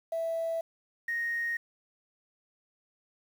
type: tone pair in turn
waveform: sine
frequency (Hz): 659.3 / 1864.8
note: E5 / A#6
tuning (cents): 0 / 0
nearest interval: octave + tritone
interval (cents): 1800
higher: second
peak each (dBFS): -28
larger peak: neither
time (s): 0.12-0.61 / 1.08-1.57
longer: neither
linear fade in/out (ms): 5
effects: tanh soft clip ceiling -25 dBFS + 9-bit